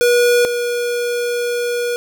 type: tone pair in turn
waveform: square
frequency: 483.4 / 481.3 Hz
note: B4 / B4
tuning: -37 / -45 cents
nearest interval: unison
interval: 8 cents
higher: first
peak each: -11 / -18 dBFS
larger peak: first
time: 0.01-0.45 / 0.45-1.96 s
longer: second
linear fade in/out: 0 ms
effects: none